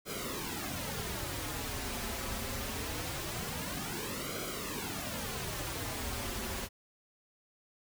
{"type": "noise with flanger", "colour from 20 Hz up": "pink", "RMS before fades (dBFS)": -38, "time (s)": [0.05, 6.69], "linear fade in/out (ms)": 50, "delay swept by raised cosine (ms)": [1.1, 6.6], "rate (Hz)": 0.23, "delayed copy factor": -0.75, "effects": []}